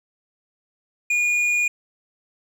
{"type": "tone with hard clipping", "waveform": "triangle", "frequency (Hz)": 2439, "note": "D#7", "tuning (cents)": -35, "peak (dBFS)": -19, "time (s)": [1.1, 1.68], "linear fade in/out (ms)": 5, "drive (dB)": 9, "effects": []}